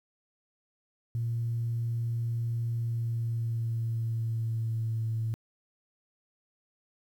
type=tone with pitch glide; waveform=sine; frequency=116.54 to 112.38 Hz; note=A#2 to A2; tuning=0 to +37 cents; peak=-27 dBFS; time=1.15-5.34 s; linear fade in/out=0 ms; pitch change=-63 cents; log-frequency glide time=2.73-5.04 s; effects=tanh soft clip ceiling -23 dBFS + 10-bit